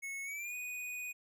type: tone with pitch glide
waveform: square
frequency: 2196 to 2479 Hz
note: C#7 to D#7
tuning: -17 to -7 cents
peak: -40 dBFS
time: 0.02-1.13 s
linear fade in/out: 20 ms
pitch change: +210 cents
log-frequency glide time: 0.24-0.54 s
effects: none